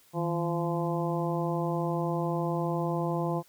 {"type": "harmonic tone with a mistuned harmonic", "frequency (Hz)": 171.7, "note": "F3", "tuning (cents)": -29, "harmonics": [1, 2, 3, 4, 5, 6], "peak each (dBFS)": [-30, -33, -35, -36, -37, -38], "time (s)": [0.13, 3.43], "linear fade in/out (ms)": 50, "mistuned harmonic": 1, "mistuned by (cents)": -110, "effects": ["white hiss -61 dBFS RMS until 3.48 s"]}